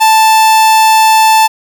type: tone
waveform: 45% pulse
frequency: 880 Hz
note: A5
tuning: in tune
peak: -4 dBFS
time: 0-1.48 s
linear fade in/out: 20 ms
effects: none